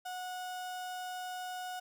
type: tone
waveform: 35% pulse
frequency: 732 Hz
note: F#5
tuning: 19 cents flat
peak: -37 dBFS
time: 0.05-1.8 s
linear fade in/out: 10 ms
effects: none